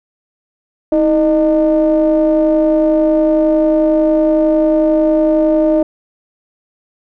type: ring-modulated tone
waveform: triangle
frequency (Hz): 146.83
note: D3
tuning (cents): 0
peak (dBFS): -4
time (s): 0.92-5.83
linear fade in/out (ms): 5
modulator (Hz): 466
effects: none